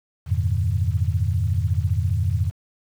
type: tone cluster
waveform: sine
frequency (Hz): 85.6 / 100 / 115.7 / 149.7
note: F2 / G2 / A#2 / D3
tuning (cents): -34 / +35 / -13 / +33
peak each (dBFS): -22 / -23 / -26 / -30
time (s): 0.26-2.52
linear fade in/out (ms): 50
effects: 8-bit